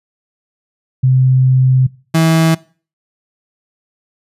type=tone pair in turn; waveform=sine / 35% pulse; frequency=129.7 / 162.29 Hz; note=C3 / E3; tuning=-15 / -27 cents; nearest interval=major third; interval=388 cents; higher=second; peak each=-7 dBFS; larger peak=neither; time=1.03-1.87 / 2.14-2.55 s; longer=first; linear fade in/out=10 ms; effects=noise-tail reverb RT60 0.4 s tail -22 dB re dry + resampled to 32000 Hz